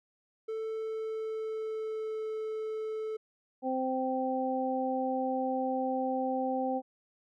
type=tone with pitch glide; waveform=triangle; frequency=442 to 436.4 Hz; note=A4 to A4; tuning=+8 to -14 cents; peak=-31 dBFS; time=0.48-3.17 s; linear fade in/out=10 ms; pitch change=-22 cents; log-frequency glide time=0.66-2.26 s
type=harmonic tone; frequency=260 Hz; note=C4; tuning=11 cents flat; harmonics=1 / 2 / 3; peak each=-33 / -33 / -33 dBFS; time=3.62-6.82 s; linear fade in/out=50 ms
effects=none